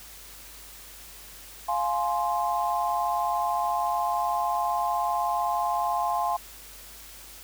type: chord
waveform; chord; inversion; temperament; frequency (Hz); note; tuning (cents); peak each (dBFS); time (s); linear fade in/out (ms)
sine; F minor; none; just; 698.5 / 838.1 / 1047.7; F5 / Ab5 / C6; 0 / +16 / +2; -28; 1.68-6.37; 10
effects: added 50 Hz sine -52 dBFS peak until 7.43 s + white hiss -46 dBFS RMS until 7.43 s